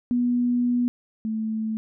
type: tone pair in turn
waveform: sine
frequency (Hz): 243.9 / 219.6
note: B3 / A3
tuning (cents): -21 / -3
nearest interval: major second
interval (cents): 182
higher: first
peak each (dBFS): -19 / -24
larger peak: first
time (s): 0.11-0.88 / 1.25-1.77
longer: first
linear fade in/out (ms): 0
effects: none